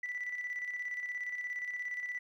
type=tone with tremolo; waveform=sine; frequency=1975.5 Hz; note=B6; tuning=in tune; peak=-33 dBFS; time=0.03-2.19 s; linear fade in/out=5 ms; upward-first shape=square; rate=17 Hz; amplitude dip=50%; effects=tanh soft clip ceiling -30 dBFS + 12-bit